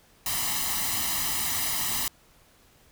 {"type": "noise with comb filter", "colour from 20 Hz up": "white", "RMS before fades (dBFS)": -28, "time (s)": [0.26, 2.08], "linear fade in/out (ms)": 2, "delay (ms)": 1, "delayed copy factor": 0.75, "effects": ["pink hiss -59 dBFS RMS until 2.91 s"]}